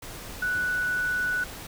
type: tone in noise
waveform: sine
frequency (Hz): 1480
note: F#6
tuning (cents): 0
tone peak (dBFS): -24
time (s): 0.42-1.44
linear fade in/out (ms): 5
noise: pink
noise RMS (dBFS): -40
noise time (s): 0.02-1.67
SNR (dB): +13
effects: none